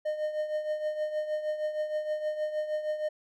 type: tone with tremolo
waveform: triangle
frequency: 611 Hz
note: D#5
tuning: 32 cents flat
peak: -24 dBFS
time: 0.05-3.09 s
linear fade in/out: 10 ms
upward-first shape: triangle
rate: 6.4 Hz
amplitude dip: 70%
effects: none